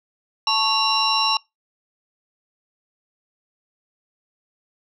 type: tone cluster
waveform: sine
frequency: 881 / 1109 / 2776 / 3954 / 5480 Hz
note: A5 / C#6 / F7 / B7 / F8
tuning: +2 / 0 / -11 / +1 / -34 cents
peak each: -23 dBFS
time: 0.47-1.37 s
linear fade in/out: 2 ms
effects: noise-tail reverb RT60 0.2 s tail -25 dB re dry + tanh soft clip ceiling -7 dBFS